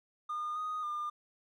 triangle tone with pitch steps, 1217 / 1243 / 1204 Hz, D#6 / D#6 / D6, -39 / -2 / +43 cents, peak -31 dBFS, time 0.29-1.1 s, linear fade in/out 10 ms, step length 270 ms, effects tanh soft clip ceiling -30 dBFS

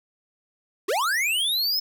square linear sweep, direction up, 329.6 to 5274 Hz, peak -22 dBFS, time 0.88-1.8 s, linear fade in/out 10 ms, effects none

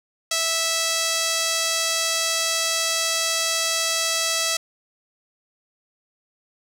sawtooth tone with band-pass filter, 656 Hz, E5, 9 cents flat, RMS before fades -23 dBFS, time 0.31-4.57 s, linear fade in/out 5 ms, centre 6000 Hz, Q 1.1, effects none

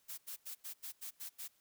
blue noise bursts, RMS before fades -45 dBFS, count 8, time 0.08-1.482 s, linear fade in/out 20 ms, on 100 ms, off 86 ms, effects white hiss -73 dBFS RMS until 1.6 s

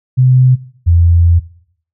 sine tone pair in turn, 128.2 / 85.14 Hz, C3 / F2, -35 / -44 cents, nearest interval perfect fifth, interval 709 cents, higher first, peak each -5 dBFS, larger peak neither, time 0.17-0.56 / 0.86-1.4 s, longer second, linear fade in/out 20 ms, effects noise-tail reverb RT60 0.6 s tail -18 dB re dry

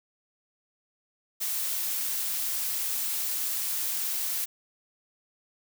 blue noise, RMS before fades -30 dBFS, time 1.4-4.46 s, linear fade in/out 20 ms, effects none

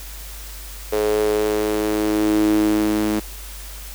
sawtooth tone with high-pass filter sweep, 106.2 Hz, G#2, 39 cents sharp, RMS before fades -19 dBFS, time 0.92-3.2 s, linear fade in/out 10 ms, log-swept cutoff 450 to 270 Hz, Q 6.7, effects added 50 Hz sine -34 dBFS peak until 3.94 s + white hiss -38 dBFS RMS until 3.94 s

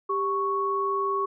sine tone pair together, 394.6 / 1108.7 Hz, G4 / C#6, +11 / 0 cents, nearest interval octave + tritone, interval 1789 cents, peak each -28 / -25 dBFS, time 0.09-1.26 s, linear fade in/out 10 ms, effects none

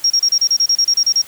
sine tone bursts, 5588 Hz, F8, in tune, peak -10 dBFS, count 13, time 0.04-1.218 s, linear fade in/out 5 ms, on 62 ms, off 31 ms, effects white hiss -39 dBFS RMS until 1.27 s

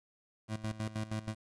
25% pulse tone with tremolo, 108.7 Hz, A2, 21 cents flat, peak -30 dBFS, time 0.48-1.35 s, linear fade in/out 50 ms, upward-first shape square, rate 6.3 Hz, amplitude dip 80%, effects resampled to 22050 Hz + 10-bit

